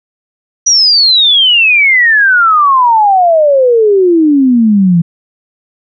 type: exponential sweep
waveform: sine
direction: down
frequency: 5900 to 164.2 Hz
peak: -4 dBFS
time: 0.66-5.02 s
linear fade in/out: 10 ms
effects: none